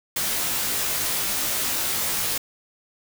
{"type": "noise with comb filter", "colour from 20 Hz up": "white", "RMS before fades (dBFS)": -25, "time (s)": [0.16, 2.38], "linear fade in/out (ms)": 5, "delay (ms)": 17, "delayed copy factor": -0.85, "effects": []}